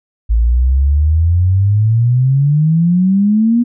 sine exponential sweep, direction up, 54.1 to 242.5 Hz, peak -8 dBFS, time 0.29-3.64 s, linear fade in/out 20 ms, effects none

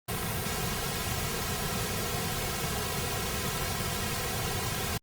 pink noise with comb filter, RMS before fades -32 dBFS, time 0.08-4.98 s, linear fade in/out 10 ms, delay 3.4 ms, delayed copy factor -0.9, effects Opus 32 kbps

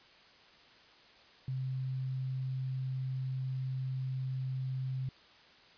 sine tone, 130.81 Hz, C3, in tune, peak -33 dBFS, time 1.48-5.09 s, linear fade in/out 2 ms, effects white hiss -59 dBFS RMS until 5.77 s + resampled to 11025 Hz

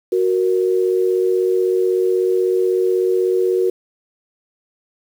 sine tone pair together, 370 / 466.2 Hz, F#4 / A#4, 0 / 0 cents, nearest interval major third, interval 400 cents, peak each -15 / -19 dBFS, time 0.12-3.7 s, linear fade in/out 5 ms, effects 7-bit

